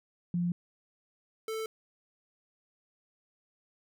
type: tone pair in turn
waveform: sine / square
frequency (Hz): 174.61 / 441.5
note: F3 / A4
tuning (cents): 0 / +6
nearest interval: octave + major third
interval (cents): 1606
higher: second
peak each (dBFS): -27 / -34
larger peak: first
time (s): 0.34-0.52 / 1.48-1.66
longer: neither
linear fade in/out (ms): 2
effects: none